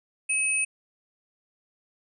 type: tone pair together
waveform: sine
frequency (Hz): 2560 / 9123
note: D#7 / C#9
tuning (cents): +49 / +49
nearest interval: octave + minor seventh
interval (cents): 2200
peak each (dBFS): -24 / -27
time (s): 0.29-0.65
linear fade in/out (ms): 10
effects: none